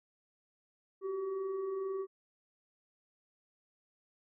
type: tone with frequency modulation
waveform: sine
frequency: 386.6 Hz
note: G4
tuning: 24 cents flat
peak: -34 dBFS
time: 1.01-2.07 s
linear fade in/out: 50 ms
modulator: 751 Hz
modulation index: 0.41
effects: none